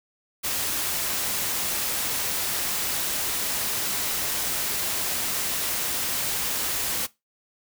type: noise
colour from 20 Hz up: white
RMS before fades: -27 dBFS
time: 0.43-7.07 s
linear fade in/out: 20 ms
effects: noise-tail reverb RT60 0.2 s tail -19 dB re dry